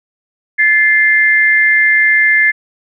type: tone pair together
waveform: sine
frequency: 1737.8 / 2093 Hz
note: A6 / C7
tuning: -22 / 0 cents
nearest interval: minor third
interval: 322 cents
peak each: -10 dBFS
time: 0.58-2.52 s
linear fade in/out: 20 ms
effects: none